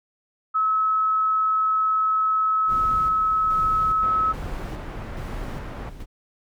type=tone; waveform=sine; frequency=1291 Hz; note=E6; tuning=37 cents flat; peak=-18 dBFS; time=0.54-4.33 s; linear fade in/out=20 ms
type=noise with tremolo; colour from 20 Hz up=brown; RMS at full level=-32 dBFS; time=2.67-6.06 s; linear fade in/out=50 ms; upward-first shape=square; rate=1.2 Hz; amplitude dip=55%
type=low-pass noise; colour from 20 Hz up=pink; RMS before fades=-36 dBFS; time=4.02-5.9 s; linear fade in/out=10 ms; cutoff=1600 Hz; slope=12 dB/octave
effects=none